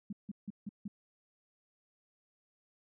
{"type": "tone bursts", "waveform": "sine", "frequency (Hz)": 203.6, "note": "G#3", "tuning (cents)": -34, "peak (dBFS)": -37, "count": 5, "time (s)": [0.1, 0.88], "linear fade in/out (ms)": 5, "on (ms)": 28, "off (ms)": 160, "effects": []}